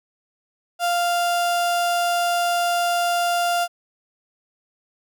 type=tone; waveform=35% pulse; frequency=697 Hz; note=F5; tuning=4 cents flat; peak=-17 dBFS; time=0.79-3.68 s; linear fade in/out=50 ms; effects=none